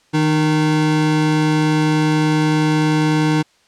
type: tone pair together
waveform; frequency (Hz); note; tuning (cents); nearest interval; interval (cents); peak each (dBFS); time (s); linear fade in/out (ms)
square; 155.56 / 306.1; D#3 / D#4; 0 / -28; octave; 1172; -17; 0.13-3.43; 20
effects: white hiss -56 dBFS RMS until 3.67 s + low-pass 6000 Hz 12 dB/octave